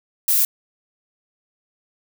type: noise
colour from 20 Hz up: violet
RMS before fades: -17 dBFS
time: 0.28-0.45 s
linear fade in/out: 2 ms
effects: none